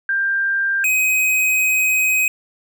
sine / square tone pair in turn, 1588 / 2521 Hz, G6 / D#7, +22 / +22 cents, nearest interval minor sixth, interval 800 cents, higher second, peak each -16 / -15 dBFS, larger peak second, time 0.09-0.84 / 0.84-2.28 s, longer second, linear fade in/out 2 ms, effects none

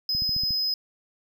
triangle tone, 5060 Hz, D#8, 28 cents sharp, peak -22 dBFS, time 0.09-0.74 s, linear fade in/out 2 ms
click train, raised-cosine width 5 ms, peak -25 dBFS, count 6, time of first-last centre 0.15-0.507 s, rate 14 Hz
effects none

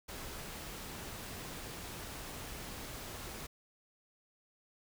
pink noise, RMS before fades -45 dBFS, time 0.08-3.47 s, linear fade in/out 10 ms, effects none

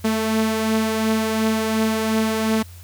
sawtooth beating tone pair, 220 / 222.8 Hz, A3 / A3, 0 / +22 cents, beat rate 2.8 Hz, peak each -15 / -23 dBFS, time 0.04-2.63 s, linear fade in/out 10 ms, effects added 87 Hz sine -38 dBFS peak until 2.83 s + white hiss -48 dBFS RMS until 2.83 s

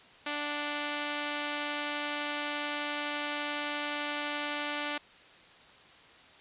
5% pulse tone pair together, 293.7 / 740.1 Hz, D4 / F#5, 0 / 0 cents, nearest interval octave + major third, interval 1600 cents, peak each -21 / -32 dBFS, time 0.26-4.98 s, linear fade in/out 5 ms, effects white hiss -55 dBFS RMS until 6.4 s + resampled to 8000 Hz

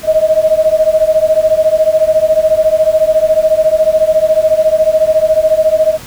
sine beating tone pair, 622.3 / 636.3 Hz, D#5 / D#5, 0 / +39 cents, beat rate 14 Hz, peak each -10 dBFS, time 0.03-5.98 s, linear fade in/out 50 ms, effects pink hiss -32 dBFS RMS until 6.06 s

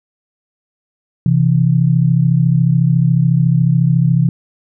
sine tone pair together, 130.81 / 164.81 Hz, C3 / E3, 0 / 0 cents, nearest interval major third, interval 400 cents, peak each -12 dBFS, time 1.26-4.29 s, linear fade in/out 2 ms, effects none

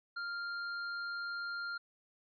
square tone, 1396.9 Hz, F6, in tune, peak -38 dBFS, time 0.16-1.78 s, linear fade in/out 10 ms, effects resampled to 11025 Hz

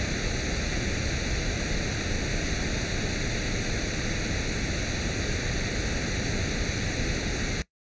pink noise with comb filter, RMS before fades -28 dBFS, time 0-7.62 s, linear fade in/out 0 ms, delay 0.48 ms, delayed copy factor +0.8, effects noise-tail reverb RT60 0.1 s tail -19 dB re dry + resampled to 16000 Hz

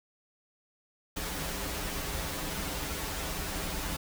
pink noise with comb filter, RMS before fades -35 dBFS, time 1.16-3.97 s, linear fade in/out 10 ms, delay 8.5 ms, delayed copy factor -1, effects none

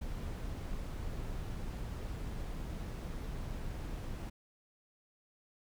brown noise, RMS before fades -40 dBFS, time 0.01-4.3 s, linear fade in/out 10 ms, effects none

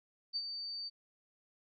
sine tone with ADSR envelope, 4598 Hz, D8, 37 cents flat, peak -32 dBFS, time 0.33-0.9 s, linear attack 31 ms, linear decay 52 ms, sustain -7 dB, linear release 26 ms, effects none

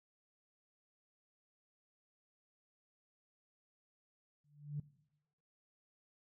sine tone with exponential growth, 146.6 Hz, D3, 3 cents flat, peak -34 dBFS, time 4.44-4.8 s, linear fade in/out 5 ms, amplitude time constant 77 ms, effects noise-tail reverb RT60 0.9 s tail -20 dB re dry + tanh soft clip ceiling -30 dBFS

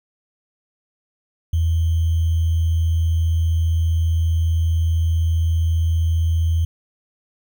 sine tone with sample-and-hold, 82.41 Hz, E2, in tune, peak -15 dBFS, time 1.53-6.65 s, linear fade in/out 5 ms, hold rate 3150 Hz, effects none

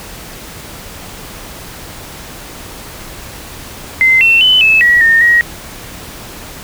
sine tone with pitch steps, 2069 / 2701 / 3019 / 2608 / 1921 / 1830 / 1895 Hz, C7 / E7 / F#7 / E7 / B6 / A#6 / A#6, -20 / +42 / +34 / -19 / -48 / -32 / +28 cents, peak -5 dBFS, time 4.01-5.41 s, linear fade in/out 0 ms, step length 200 ms, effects pink hiss -30 dBFS RMS until 6.63 s

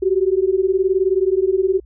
sine beating tone pair, 370 / 389 Hz, F#4 / G4, 0 / -13 cents, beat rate 19 Hz, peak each -17 dBFS, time 0.02-1.8 s, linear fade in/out 10 ms, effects added 60 Hz sine -43 dBFS peak until 1.85 s

